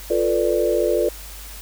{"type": "chord", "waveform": "sine", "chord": "B half-diminished seventh", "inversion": "second", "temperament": "equal", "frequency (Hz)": [349.2, 440, 493.9, 587.3], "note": ["F4", "A4", "B4", "D5"], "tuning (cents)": [0, 0, 0, 0], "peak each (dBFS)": -22, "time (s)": [0.1, 1.09], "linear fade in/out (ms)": 5, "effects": ["added 50 Hz sine -37 dBFS peak until 1.61 s", "white hiss -39 dBFS RMS until 1.61 s"]}